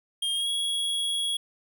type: tone with pitch glide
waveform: square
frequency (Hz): 3222 to 3328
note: G7 to G#7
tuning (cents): +47 to +3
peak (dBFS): -26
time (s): 0.22-1.37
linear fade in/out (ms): 5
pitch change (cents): +56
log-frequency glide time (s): 0.34-0.49
effects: none